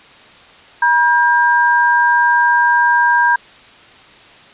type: tone pair together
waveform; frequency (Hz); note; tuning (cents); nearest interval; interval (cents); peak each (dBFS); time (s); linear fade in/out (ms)
sine; 958.5 / 1600; A#5 / G6; +48 / +35; major sixth; 887; -12; 0.82-3.36; 5
effects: white hiss -42 dBFS RMS until 4.53 s + resampled to 8000 Hz